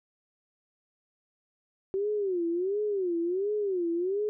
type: tone with vibrato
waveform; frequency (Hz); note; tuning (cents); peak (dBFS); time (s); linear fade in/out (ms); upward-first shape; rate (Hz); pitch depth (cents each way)
sine; 376.6; F#4; +31; -26; 1.94-4.29; 0; sine; 1.4; 200
effects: none